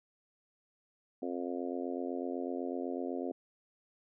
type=harmonic tone; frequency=88 Hz; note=F2; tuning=14 cents sharp; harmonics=3 / 4 / 5 / 6 / 7 / 8; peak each=-38 / -40 / -42 / -44 / -45 / -46 dBFS; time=1.22-3.32 s; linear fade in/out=5 ms; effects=none